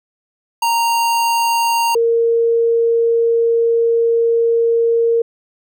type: tone pair in turn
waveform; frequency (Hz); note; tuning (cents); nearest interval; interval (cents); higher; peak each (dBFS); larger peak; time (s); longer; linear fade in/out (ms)
square / sine; 928 / 462.7; A#5 / A#4; -8 / -13; octave; 1205; first; -14 / -11; second; 0.62-1.95 / 1.95-5.22; second; 5
effects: none